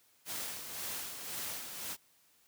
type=noise with tremolo; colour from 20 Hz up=white; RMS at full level=-39 dBFS; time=0.25-1.97 s; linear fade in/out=50 ms; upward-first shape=sine; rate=1.9 Hz; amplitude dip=50%; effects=white hiss -68 dBFS RMS until 2.47 s + high-pass 60 Hz 12 dB/octave